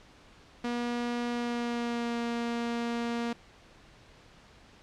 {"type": "tone with pitch glide", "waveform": "sawtooth", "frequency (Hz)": [240, 235.2], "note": ["B3", "A#3"], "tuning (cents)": [-49, 16], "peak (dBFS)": -26, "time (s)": [0.64, 3.33], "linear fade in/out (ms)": 5, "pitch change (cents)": -35, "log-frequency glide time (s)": [1.31, 2.19], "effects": ["pink hiss -56 dBFS RMS until 4.82 s", "low-pass 5000 Hz 12 dB/octave"]}